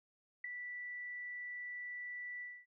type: tone with ADSR envelope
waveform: sine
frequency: 1966 Hz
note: B6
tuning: 8 cents flat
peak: -35 dBFS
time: 0.44-2.66 s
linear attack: 6 ms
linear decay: 4 ms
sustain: -7 dB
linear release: 250 ms
effects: none